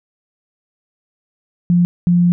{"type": "tone pair in turn", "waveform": "sine", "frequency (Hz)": [175, 175], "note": ["F3", "F3"], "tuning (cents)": [4, 4], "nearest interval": "unison", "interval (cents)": 0, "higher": "neither", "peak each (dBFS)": -9, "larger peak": "neither", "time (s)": [[1.7, 1.85], [2.07, 2.32]], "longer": "second", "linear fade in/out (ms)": 0, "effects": []}